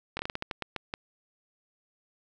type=slowing click train; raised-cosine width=0.3 ms; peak=-16 dBFS; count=11; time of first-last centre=0.17-0.939 s; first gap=22 ms; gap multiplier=1.26; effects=none